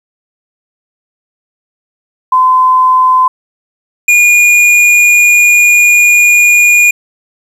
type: tone pair in turn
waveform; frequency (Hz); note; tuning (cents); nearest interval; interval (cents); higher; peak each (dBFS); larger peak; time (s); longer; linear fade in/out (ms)
sine / square; 1024 / 2435; C6 / D#7; -38 / -38; octave + minor third; 1500; second; -4; neither; 2.32-3.28 / 4.08-6.91; second; 5
effects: low-pass 11000 Hz 12 dB/octave + 7-bit